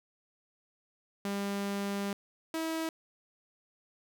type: tone pair in turn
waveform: sawtooth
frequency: 200 / 323.2 Hz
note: G3 / E4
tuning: +35 / -34 cents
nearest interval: minor sixth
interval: 831 cents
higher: second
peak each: -28 dBFS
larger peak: neither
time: 1.25-2.13 / 2.54-2.89 s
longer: first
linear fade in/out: 2 ms
effects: none